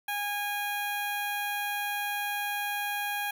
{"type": "tone with notch filter", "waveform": "10% pulse", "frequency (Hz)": 820, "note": "G#5", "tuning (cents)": -22, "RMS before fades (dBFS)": -32, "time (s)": [0.08, 3.31], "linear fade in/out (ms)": 5, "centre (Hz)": 4800, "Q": 0.77, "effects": []}